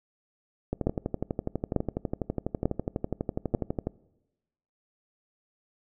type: two click trains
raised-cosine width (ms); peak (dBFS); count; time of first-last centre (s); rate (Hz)
2; -10 / -15; 4 / 39; 0.87-3.549 / 0.73-3.87; 1.12 / 12.1
effects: noise-tail reverb RT60 1.0 s tail -22 dB re dry